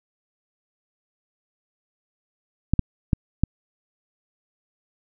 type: clicks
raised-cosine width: 5 ms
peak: -5 dBFS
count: 4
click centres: 2.736 / 2.793 / 3.132 / 3.436 s
effects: none